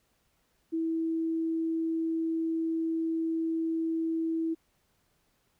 sine tone, 325.9 Hz, E4, 20 cents flat, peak -27 dBFS, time 0.72-4.55 s, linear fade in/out 20 ms, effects pink hiss -72 dBFS RMS until 5.59 s

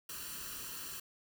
white noise with comb filter, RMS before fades -44 dBFS, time 0.09-1 s, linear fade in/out 5 ms, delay 0.69 ms, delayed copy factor +0.7, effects none

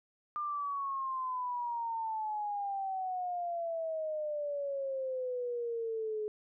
sine exponential sweep, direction down, 1205 to 421.8 Hz, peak -33 dBFS, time 0.36-6.28 s, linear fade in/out 0 ms, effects none

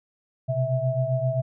sine tone cluster, 125.2 / 132.8 / 652 Hz, B2 / C3 / E5, +24 / +26 / -19 cents, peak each -26 dBFS, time 0.48-1.42 s, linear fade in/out 20 ms, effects none

